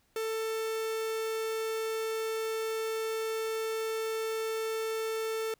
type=tone; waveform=45% pulse; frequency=444.1 Hz; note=A4; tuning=16 cents sharp; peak=-31 dBFS; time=0.16-5.54 s; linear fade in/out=2 ms; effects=pink hiss -70 dBFS RMS until 5.59 s